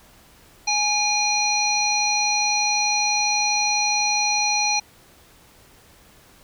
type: harmonic tone with a mistuned harmonic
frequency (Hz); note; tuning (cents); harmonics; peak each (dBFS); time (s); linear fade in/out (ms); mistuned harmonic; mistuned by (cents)
832; G#5; +3; 1 / 3 / 5 / 7; -24 / -24 / -24 / -24; 0.67-4.8; 10; 3; -36
effects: pink hiss -52 dBFS RMS until 6.43 s